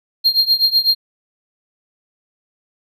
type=tone with tremolo; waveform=triangle; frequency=4212 Hz; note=C8; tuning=11 cents sharp; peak=-7 dBFS; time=0.24-0.95 s; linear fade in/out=20 ms; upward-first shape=triangle; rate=8 Hz; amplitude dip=95%; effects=none